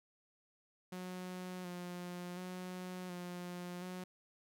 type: tone with vibrato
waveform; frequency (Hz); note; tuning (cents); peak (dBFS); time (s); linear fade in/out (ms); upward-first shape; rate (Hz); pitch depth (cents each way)
sawtooth; 180; F#3; -47; -39; 0.92-4.04; 5; square; 0.69; 24
effects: none